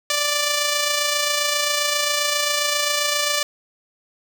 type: tone with amplitude modulation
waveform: 5% pulse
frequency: 587.3 Hz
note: D5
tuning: in tune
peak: -6 dBFS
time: 0.1-3.43 s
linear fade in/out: 2 ms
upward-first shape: sine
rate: 27.5 Hz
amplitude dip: 35%
effects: none